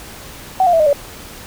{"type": "tone with pitch steps", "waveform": "sine", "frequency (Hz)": [754, 703.5, 656.4, 612.4, 571.4], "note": ["F#5", "F5", "E5", "D#5", "D5"], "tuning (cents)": [32, 12, -8, -28, -48], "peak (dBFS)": -9, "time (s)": [0.6, 0.93], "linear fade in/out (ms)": 2, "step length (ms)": 66, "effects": ["pink hiss -35 dBFS RMS until 1.46 s"]}